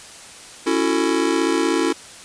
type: chord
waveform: square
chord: F# minor seventh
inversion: second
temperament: just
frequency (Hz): 277.5 / 333 / 370 / 444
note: C#4 / E4 / F#4 / A4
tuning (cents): +2 / +18 / 0 / +16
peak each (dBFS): -24 / -21 / -25 / -25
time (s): 0.66-1.93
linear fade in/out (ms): 10
effects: white hiss -40 dBFS RMS until 2.24 s + resampled to 22050 Hz